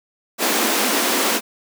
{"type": "high-pass noise", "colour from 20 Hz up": "pink", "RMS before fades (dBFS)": -19, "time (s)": [0.38, 1.41], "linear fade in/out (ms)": 50, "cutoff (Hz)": 210, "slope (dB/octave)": 96, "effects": []}